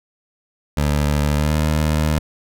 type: tone with pitch glide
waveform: 20% pulse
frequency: 73.42 to 77.03 Hz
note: D2 to D#2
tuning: 0 to -17 cents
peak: -11 dBFS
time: 0.77-2.19 s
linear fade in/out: 5 ms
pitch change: +83 cents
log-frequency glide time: 1.32-1.56 s
effects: none